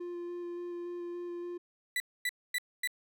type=tone with vibrato; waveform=triangle; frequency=349.2 Hz; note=F4; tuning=in tune; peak=-35 dBFS; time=0-1.58 s; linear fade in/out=10 ms; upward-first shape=square; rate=3.5 Hz; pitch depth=8 cents each way
type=tone bursts; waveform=35% pulse; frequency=1975.5 Hz; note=B6; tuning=in tune; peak=-28 dBFS; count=4; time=1.96-2.874 s; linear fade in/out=2 ms; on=41 ms; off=250 ms
effects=none